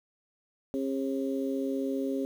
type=harmonic tone; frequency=135.1 Hz; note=C#3; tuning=44 cents flat; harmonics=2 / 3 / 4; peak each=-30 / -34 / -36 dBFS; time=0.74-2.25 s; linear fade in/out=0 ms; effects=9-bit